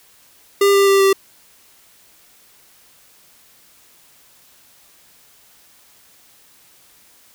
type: tone with pitch steps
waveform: square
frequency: 400 / 396.5 / 393.1 / 389.7 Hz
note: G4 / G4 / G4 / G4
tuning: +35 / +20 / +5 / -10 cents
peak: -11 dBFS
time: 0.61-1.13 s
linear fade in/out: 5 ms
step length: 130 ms
effects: white hiss -51 dBFS RMS until 7.34 s